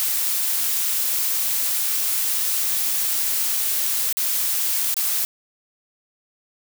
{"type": "noise with dropouts", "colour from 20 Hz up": "blue", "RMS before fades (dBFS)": -22, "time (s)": [0, 5.25], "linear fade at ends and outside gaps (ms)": 0, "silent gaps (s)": [[4.127, 4.17], [4.942, 4.967]], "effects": []}